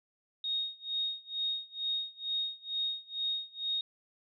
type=tone with tremolo; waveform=sine; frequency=3729 Hz; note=A#7; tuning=in tune; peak=-29 dBFS; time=0.44-3.81 s; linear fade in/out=2 ms; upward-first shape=sine; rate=2.2 Hz; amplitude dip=95%; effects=none